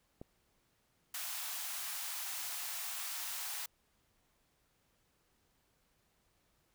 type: click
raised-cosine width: 2 ms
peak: -33 dBFS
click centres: 0.215 s
type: high-pass noise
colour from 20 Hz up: white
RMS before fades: -41 dBFS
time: 1.14-3.66 s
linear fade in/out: 5 ms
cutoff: 680 Hz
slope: 48 dB/octave
effects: pink hiss -75 dBFS RMS until 6.74 s